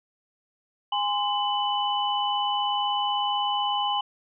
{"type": "tone cluster", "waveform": "sine", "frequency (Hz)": [821, 1037, 2989], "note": ["G#5", "C6", "F#7"], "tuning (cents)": [-20, -16, 17], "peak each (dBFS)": [-26, -29, -28], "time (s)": [0.92, 4.01], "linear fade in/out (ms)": 5, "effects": []}